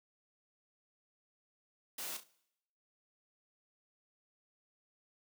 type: noise with echo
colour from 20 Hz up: white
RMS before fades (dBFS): -42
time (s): 1.98-2.17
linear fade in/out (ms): 5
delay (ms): 34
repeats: 2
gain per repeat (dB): -9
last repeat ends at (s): 2.238
effects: noise-tail reverb RT60 0.8 s tail -21 dB re dry + high-pass 200 Hz 12 dB/octave